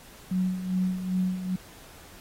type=tone with tremolo; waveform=sine; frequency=184.8 Hz; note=F#3; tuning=2 cents flat; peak=-22 dBFS; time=0.31-1.56 s; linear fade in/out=5 ms; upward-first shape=sine; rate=2.5 Hz; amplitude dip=65%; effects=pink hiss -50 dBFS RMS until 2.2 s + AAC 48 kbps